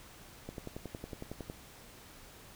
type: click train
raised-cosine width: 2 ms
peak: -27 dBFS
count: 12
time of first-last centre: 0.49-1.499 s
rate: 10.9 Hz
effects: pink hiss -54 dBFS RMS until 2.55 s